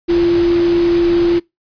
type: tone in noise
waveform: sine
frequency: 343.7 Hz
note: F4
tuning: 28 cents flat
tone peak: -10 dBFS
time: 0.08-1.4 s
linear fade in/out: 20 ms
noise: pink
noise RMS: -26 dBFS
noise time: 0.08-1.4 s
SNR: +13 dB
effects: noise-tail reverb RT60 0.2 s tail -24 dB re dry + resampled to 11025 Hz